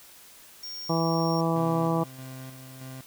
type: tone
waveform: square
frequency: 5550 Hz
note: F8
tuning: 12 cents flat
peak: -36 dBFS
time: 0.63-1.41 s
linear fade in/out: 5 ms
type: harmonic tone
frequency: 164.81 Hz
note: E3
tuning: in tune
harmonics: 1 / 2 / 3 / 4 / 5 / 6 / 7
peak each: -26 / -29 / -31 / -32 / -33 / -34 / -34 dBFS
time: 0.89-2.04 s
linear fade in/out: 10 ms
type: tone with tremolo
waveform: 30% pulse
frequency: 130.81 Hz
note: C3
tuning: in tune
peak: -36 dBFS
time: 1.56-3.01 s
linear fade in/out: 2 ms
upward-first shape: square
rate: 1.6 Hz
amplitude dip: 45%
effects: white hiss -51 dBFS RMS until 3.06 s